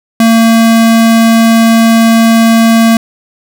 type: tone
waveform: square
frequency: 227.2 Hz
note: A#3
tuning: 44 cents flat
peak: -4 dBFS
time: 0.2-2.97 s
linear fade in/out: 2 ms
effects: none